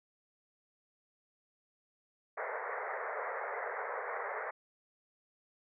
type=band-pass noise; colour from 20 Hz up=pink; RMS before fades=-39 dBFS; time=2.37-4.51 s; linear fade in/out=10 ms; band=420 to 2100 Hz; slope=96 dB/octave; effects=none